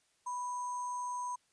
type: tone with sample-and-hold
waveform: sine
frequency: 987.8 Hz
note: B5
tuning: in tune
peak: -35 dBFS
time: 0.26-1.36 s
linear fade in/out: 10 ms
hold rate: 7350 Hz
effects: white hiss -73 dBFS RMS until 1.52 s + resampled to 22050 Hz